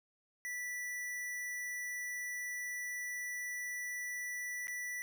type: tone with dropouts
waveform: square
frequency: 1966 Hz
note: B6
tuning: 8 cents flat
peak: -39 dBFS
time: 0.45-5.02 s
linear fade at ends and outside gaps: 0 ms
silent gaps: 4.671-4.681 s
effects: none